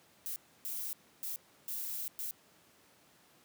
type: noise bursts at uneven times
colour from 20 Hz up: violet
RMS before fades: -39 dBFS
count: 5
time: 0.26-0.36 / 0.65-0.93 / 1.23-1.36 / 1.68-2.08 / 2.19-2.31 s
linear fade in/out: 0 ms
effects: pink hiss -64 dBFS RMS until 3.44 s + high-pass 150 Hz 12 dB/octave